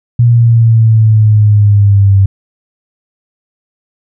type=exponential sweep; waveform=sine; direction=down; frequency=120 to 97 Hz; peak=-3 dBFS; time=0.19-2.26 s; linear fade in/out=5 ms; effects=none